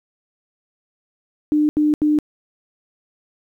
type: tone bursts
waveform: sine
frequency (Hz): 300.6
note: D4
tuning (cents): +40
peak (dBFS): -13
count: 3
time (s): 1.52-2.188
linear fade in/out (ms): 0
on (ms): 170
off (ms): 79
effects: 9-bit